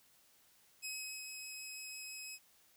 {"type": "tone with ADSR envelope", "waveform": "15% pulse", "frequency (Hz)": 2551, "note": "D#7", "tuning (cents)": 43, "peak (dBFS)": -33, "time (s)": [0.82, 2.39], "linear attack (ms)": 30, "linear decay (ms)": 390, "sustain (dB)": -5, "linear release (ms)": 49, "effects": ["white hiss -68 dBFS RMS until 2.76 s"]}